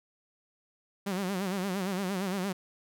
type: tone with vibrato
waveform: sawtooth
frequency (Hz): 190.7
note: G3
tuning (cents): -47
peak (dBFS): -26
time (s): 1.06-2.53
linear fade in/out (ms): 10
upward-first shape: sine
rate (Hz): 8.7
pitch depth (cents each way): 110
effects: none